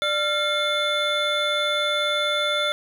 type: tone cluster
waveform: triangle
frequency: 593 / 1382 / 2147 / 3504 Hz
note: D5 / F6 / C7 / A7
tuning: +17 / -19 / +44 / -8 cents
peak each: -24 / -24 / -29 / -23 dBFS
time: 0.02-2.72 s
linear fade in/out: 0 ms
effects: none